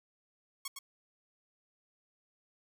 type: tone with echo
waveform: 5% pulse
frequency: 1101 Hz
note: C#6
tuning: 12 cents flat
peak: -25 dBFS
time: 0.65-0.68 s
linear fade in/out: 5 ms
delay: 110 ms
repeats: 1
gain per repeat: -5 dB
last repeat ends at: 0.79 s
effects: none